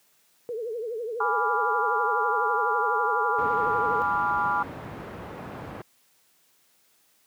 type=tone with vibrato; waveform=sine; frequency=458.8 Hz; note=A#4; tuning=28 cents flat; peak=-29 dBFS; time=0.49-4.02 s; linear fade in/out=0 ms; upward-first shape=triangle; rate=12 Hz; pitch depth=150 cents each way
type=chord; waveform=sine; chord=G# diminished seventh; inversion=none; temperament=equal; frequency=830.6 / 987.8 / 1174.7 / 1396.9 Hz; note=G#5 / B5 / D6 / F6; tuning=0 / 0 / 0 / 0 cents; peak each=-28 dBFS; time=1.2-4.63 s; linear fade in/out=5 ms
type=low-pass noise; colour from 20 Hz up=pink; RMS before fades=-37 dBFS; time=3.38-5.82 s; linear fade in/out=5 ms; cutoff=1400 Hz; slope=12 dB/octave
effects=white hiss -64 dBFS RMS until 7.26 s + high-pass 100 Hz 12 dB/octave